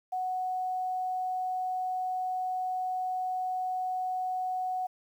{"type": "tone", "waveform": "sine", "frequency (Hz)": 740, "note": "F#5", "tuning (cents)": 0, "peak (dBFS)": -29, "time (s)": [0.12, 4.87], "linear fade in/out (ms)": 10, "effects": ["10-bit"]}